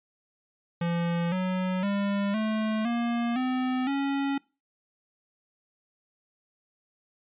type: tone with pitch steps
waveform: square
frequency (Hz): 170.7 / 185.08 / 200.7 / 217.6 / 235.9 / 255.8 / 277.3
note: F3 / F#3 / G3 / A3 / A#3 / C4 / C#4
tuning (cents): -39 / +1 / +41 / -19 / +21 / -39 / +1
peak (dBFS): -26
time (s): 0.81-4.38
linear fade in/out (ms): 5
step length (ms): 510
effects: noise-tail reverb RT60 0.3 s tail -24 dB re dry + resampled to 8000 Hz